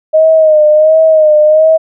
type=tone with vibrato; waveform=sine; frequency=622.3 Hz; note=D#5; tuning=in tune; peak=-3 dBFS; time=0.13-1.78 s; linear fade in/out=20 ms; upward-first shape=sine; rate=1.4 Hz; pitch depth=51 cents each way; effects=none